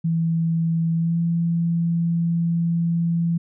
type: tone with pitch glide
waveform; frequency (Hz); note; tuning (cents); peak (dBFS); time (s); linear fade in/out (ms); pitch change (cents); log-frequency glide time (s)
sine; 164.81 to 168.47; E3 to E3; 0 to +38; -18; 0.04-3.38; 10; +38; 0.95-1.18
effects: none